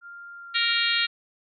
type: tone with pitch glide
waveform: sine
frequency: 1396.9 to 1384.8 Hz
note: F6 to F6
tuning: 0 to -15 cents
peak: -39 dBFS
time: 0.01-0.81 s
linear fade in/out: 50 ms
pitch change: -15 cents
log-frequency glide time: 0.35-0.55 s
type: harmonic tone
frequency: 466.2 Hz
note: A#4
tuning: in tune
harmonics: 3 / 4 / 5 / 6 / 7 / 8 / 9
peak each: -29 / -29 / -29 / -29 / -29 / -29 / -29 dBFS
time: 0.54-1.07 s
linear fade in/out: 20 ms
effects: none